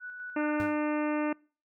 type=tone with tremolo; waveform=sine; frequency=1480 Hz; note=F#6; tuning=in tune; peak=-37 dBFS; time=0-0.71 s; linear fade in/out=50 ms; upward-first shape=square; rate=5 Hz; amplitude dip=35%
type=harmonic tone; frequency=300 Hz; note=D4; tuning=37 cents sharp; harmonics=1 / 2 / 3 / 4 / 5 / 6 / 7 / 8 / 9; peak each=-28 / -34 / -38 / -40 / -42 / -44 / -45 / -46 / -47 dBFS; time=0.36-1.33 s; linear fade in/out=5 ms
type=tone with exponential decay; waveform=35% pulse; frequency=100 Hz; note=G2; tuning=35 cents sharp; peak=-32 dBFS; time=0.6-0.84 s; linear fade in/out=0 ms; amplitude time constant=51 ms
effects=noise-tail reverb RT60 0.4 s tail -26 dB re dry